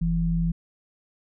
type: tone pair together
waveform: sine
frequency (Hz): 44.18 / 166.8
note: F1 / E3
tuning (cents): +21 / +21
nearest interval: octave + major seventh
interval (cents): 2300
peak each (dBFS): -26 / -22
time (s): 0.01-0.52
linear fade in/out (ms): 10
effects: none